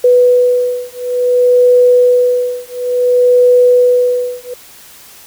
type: beating tone pair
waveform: sine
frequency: 493.9 / 494.47 Hz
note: B4 / B4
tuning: 0 / +2 cents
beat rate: 0.57 Hz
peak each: -10 dBFS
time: 0.04-4.54 s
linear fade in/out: 5 ms
effects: white hiss -38 dBFS RMS until 5.26 s